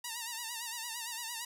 5% pulse tone with vibrato, 932.3 Hz, A#5, in tune, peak -26 dBFS, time 0.04-1.45 s, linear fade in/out 5 ms, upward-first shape sine, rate 8.8 Hz, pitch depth 79 cents each way, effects none

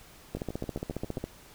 two click trains, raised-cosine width 2 ms, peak -19 / -24 dBFS, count 14 / 7, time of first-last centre 0.35-1.24 / 0.37-1.18 s, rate 14.6 / 7.41 Hz, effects pink hiss -53 dBFS RMS until 1.54 s

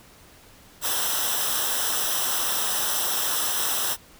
white noise with comb filter, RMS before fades -25 dBFS, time 0.81-3.97 s, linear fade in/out 50 ms, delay 0.44 ms, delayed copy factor -0.75, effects pink hiss -51 dBFS RMS until 4.19 s

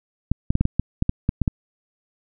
clicks, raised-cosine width 5 ms, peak -6 dBFS, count 11, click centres 0.316 / 0.505 / 0.554 / 0.61 / 0.654 / 0.796 / 1.024 / 1.094 / 1.291 / 1.417 / 1.478 s, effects none

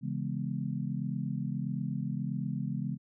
sine chord, C# minor seventh, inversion none, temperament just, 138.59 / 166.31 / 207.9 / 249.5 Hz, C#3 / E3 / G#3 / B3, 0 / +16 / +2 / +18 cents, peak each -35 / -37 / -36 / -40 dBFS, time 0.01-2.98 s, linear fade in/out 50 ms, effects none

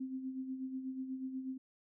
sine tone with tremolo, 261.6 Hz, C4, in tune, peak -36 dBFS, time 0-1.58 s, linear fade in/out 10 ms, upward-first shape sine, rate 8.2 Hz, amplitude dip 55%, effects none

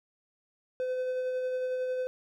triangle tone with tremolo, 509 Hz, C5, 48 cents flat, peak -26 dBFS, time 0.8-2.07 s, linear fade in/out 0 ms, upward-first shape sine, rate 11 Hz, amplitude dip 25%, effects none

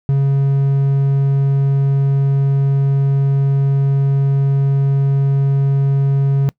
triangle tone, 138 Hz, C#3, 7 cents flat, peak -9 dBFS, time 0.09-6.49 s, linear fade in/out 0 ms, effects noise-tail reverb RT60 0.1 s tail -23 dB re dry

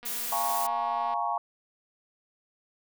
click train, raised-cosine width 0.3 ms, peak -31 dBFS, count 267, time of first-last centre 0.03-1.138 s, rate 240 Hz
blue noise, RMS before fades -33 dBFS, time 0.05-0.67 s, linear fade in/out 10 ms
sine chord, Bb minor seventh, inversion second, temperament equal, 698.5 / 830.6 / 932.3 / 1108.7 Hz, F5 / Ab5 / Bb5 / Db6, 0 / 0 / 0 / 0 cents, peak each -32 dBFS, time 0.32-1.38 s, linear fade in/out 2 ms
effects none

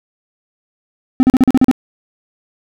triangle tone bursts, 257.6 Hz, C4, 27 cents flat, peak -3 dBFS, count 8, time 1.2-1.713 s, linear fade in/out 0 ms, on 30 ms, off 39 ms, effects none

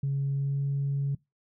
sine tone with pitch glide, 138.59 to 139.63 Hz, C#3 to C#3, 0 to +13 cents, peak -24 dBFS, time 0.03-1.15 s, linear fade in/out 5 ms, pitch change +13 cents, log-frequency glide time 0.34-0.6 s, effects noise-tail reverb RT60 0.2 s tail -23 dB re dry + tanh soft clip ceiling -22 dBFS

